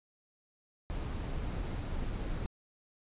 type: noise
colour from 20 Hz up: brown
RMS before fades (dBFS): -36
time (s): 0.9-2.46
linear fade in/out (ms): 0
effects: resampled to 8000 Hz